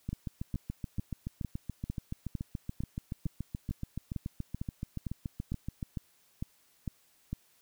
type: two click trains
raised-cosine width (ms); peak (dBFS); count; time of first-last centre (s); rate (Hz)
5; -23 / -22; 41 / 17; 0.13-5.828 / 0.09-7.33; 7.02 / 2.21
effects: white hiss -67 dBFS RMS until 7.61 s